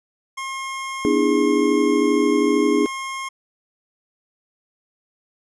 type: tone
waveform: 25% pulse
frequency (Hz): 1072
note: C6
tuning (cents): +42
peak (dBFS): -23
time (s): 0.37-3.29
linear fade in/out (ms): 10
type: chord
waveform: sine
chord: E dominant seventh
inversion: second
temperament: just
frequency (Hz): 247.2 / 296.7 / 329.6 / 412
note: B3 / D4 / E4 / G#4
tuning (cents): +2 / +18 / 0 / -14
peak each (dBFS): -23 / -19 / -23 / -19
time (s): 1.05-2.86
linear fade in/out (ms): 0
effects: resampled to 24000 Hz